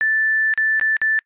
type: tone with dropouts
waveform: sine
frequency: 1760 Hz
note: A6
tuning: in tune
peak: -15 dBFS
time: 0.01-1.19 s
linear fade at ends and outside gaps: 0 ms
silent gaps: 0.538-0.576 / 0.797-0.812 / 0.967-1.016 s
effects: noise-tail reverb RT60 0.1 s tail -26 dB re dry + resampled to 8000 Hz